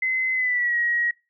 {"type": "tone with pitch glide", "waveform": "sine", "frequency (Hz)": [2047, 1898.9], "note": ["C7", "A#6"], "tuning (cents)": [-38, 32], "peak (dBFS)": -20, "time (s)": [0.02, 1.11], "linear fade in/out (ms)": 5, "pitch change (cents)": -130, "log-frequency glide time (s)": [0.34, 0.76], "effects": ["noise-tail reverb RT60 0.3 s tail -24 dB re dry"]}